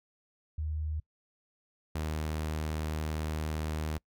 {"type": "tone pair in turn", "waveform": ["sine", "sawtooth"], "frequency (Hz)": [77.2, 77.62], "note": ["D#2", "D#2"], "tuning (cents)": [-13, -4], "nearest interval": "unison", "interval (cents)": 9, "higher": "second", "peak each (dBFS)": [-31, -28], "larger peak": "second", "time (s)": [[0.58, 1], [1.95, 3.98]], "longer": "second", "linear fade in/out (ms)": 5, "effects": ["noise-tail reverb RT60 0.1 s tail -25 dB re dry"]}